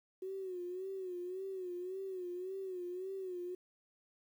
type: tone with vibrato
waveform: sine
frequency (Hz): 370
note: F#4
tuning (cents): 0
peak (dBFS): -39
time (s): 0.22-3.55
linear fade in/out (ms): 5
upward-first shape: sine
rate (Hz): 1.8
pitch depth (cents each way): 80
effects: 11-bit